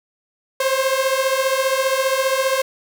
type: beating tone pair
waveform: sawtooth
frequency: 523.3 / 538.3 Hz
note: C5 / C5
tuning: 0 / +49 cents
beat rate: 15 Hz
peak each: -16 dBFS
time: 0.6-2.62 s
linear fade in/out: 5 ms
effects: 8-bit